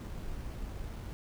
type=noise with sample-and-hold; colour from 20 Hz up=brown; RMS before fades=-40 dBFS; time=0-1.13 s; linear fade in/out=0 ms; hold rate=7350 Hz; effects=none